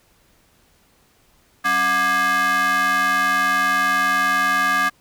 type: ring-modulated tone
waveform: square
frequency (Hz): 230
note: A#3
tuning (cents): -23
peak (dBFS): -14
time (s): 1.64-4.9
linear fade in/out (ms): 20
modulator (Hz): 1420
effects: pink hiss -58 dBFS RMS until 5 s